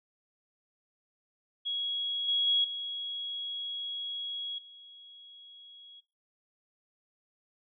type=tone with level steps; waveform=sine; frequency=3322 Hz; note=G#7; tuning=in tune; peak=-30 / -25 / -23 / -34 / -49 dBFS; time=1.65-6.01 s; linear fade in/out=20 ms; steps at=2.28 / 2.47 / 2.64 / 4.58 s; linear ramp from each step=5 ms; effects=noise-tail reverb RT60 0.4 s tail -24 dB re dry